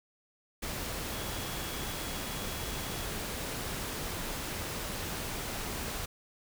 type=tone in noise; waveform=sine; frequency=3348 Hz; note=G#7; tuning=13 cents sharp; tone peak=-48 dBFS; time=1.12-3.06 s; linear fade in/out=10 ms; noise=pink; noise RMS=-37 dBFS; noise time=0.62-6.06 s; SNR=-14 dB; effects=none